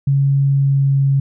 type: tone with pitch glide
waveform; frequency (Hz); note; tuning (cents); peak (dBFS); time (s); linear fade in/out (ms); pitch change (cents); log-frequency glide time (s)
sine; 138.59 to 137.55; C#3 to C#3; 0 to -13; -11; 0.07-1.2; 5; -13; 0.45-1.01
effects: none